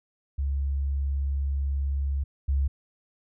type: tone pair in turn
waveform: sine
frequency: 69.3 / 68.86 Hz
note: C#2 / C#2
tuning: 0 / -11 cents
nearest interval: unison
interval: 11 cents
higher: first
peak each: -24 / -21 dBFS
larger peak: second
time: 0.38-2.24 / 2.48-2.68 s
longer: first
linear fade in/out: 10 ms
effects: none